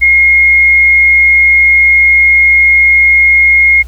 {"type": "tone", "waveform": "sine", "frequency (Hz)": 2147, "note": "C7", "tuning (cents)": 44, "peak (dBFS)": -3, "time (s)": [0.01, 3.83], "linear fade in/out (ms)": 20, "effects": ["added 60 Hz sine -23 dBFS peak until 3.87 s", "pink hiss -43 dBFS RMS until 3.87 s"]}